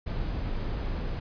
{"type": "noise", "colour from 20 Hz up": "brown", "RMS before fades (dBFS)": -31, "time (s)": [0.06, 1.2], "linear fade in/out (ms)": 10, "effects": ["resampled to 11025 Hz"]}